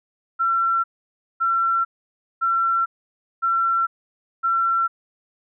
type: tone bursts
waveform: sine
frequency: 1354 Hz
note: E6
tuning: 46 cents sharp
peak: -17 dBFS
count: 5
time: 0.39-4.88 s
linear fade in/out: 20 ms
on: 450 ms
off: 560 ms
effects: none